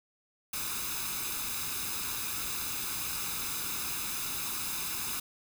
white noise with comb filter, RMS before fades -35 dBFS, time 0.53-5.2 s, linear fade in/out 5 ms, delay 0.79 ms, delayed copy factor +0.65, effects none

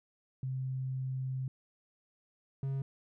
sine / triangle tone pair in turn, 130.81 / 135.85 Hz, C3 / C#3, 0 / -35 cents, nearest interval minor second, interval 65 cents, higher second, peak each -33 / -30 dBFS, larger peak second, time 0.43-1.48 / 2.63-2.82 s, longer first, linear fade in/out 2 ms, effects none

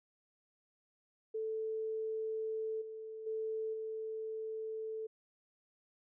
sine tone with level steps, 440 Hz, A4, in tune, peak -35 / -43 / -35 / -38 dBFS, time 1.34-5.07 s, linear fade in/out 10 ms, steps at 2.81 / 3.26 / 3.73 s, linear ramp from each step 10 ms, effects none

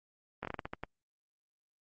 slowing click train, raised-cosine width 0.5 ms, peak -22 dBFS, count 9, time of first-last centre 0.43-0.836 s, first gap 19 ms, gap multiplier 1.27, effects Opus 32 kbps

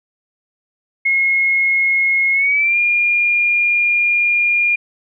sine tone with pitch glide, 2163 to 2414 Hz, C#7 to D7, -43 to +47 cents, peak -12 dBFS, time 1.05-4.76 s, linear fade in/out 10 ms, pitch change +190 cents, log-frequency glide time 2.33-2.78 s, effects none

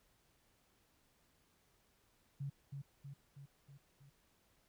sine tone with echo, 139.4 Hz, C#3, 10 cents sharp, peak -39 dBFS, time 2.4-2.5 s, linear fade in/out 10 ms, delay 320 ms, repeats 5, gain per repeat -4 dB, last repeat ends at 4.1 s, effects pink hiss -74 dBFS RMS until 4.68 s

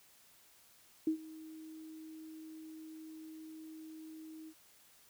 sine tone with ADSR envelope, 316.3 Hz, D#4, 29 cents sharp, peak -27 dBFS, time 1.07-4.54 s, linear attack 4 ms, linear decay 95 ms, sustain -20 dB, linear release 60 ms, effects white hiss -64 dBFS RMS until 5.09 s

